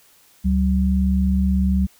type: tone pair together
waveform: sine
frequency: 71.17 / 190 Hz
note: C#2 / F#3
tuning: +46 / +46 cents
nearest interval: octave + perfect fourth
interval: 1700 cents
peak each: -18 dBFS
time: 0.44-1.87 s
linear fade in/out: 20 ms
effects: white hiss -54 dBFS RMS until 1.99 s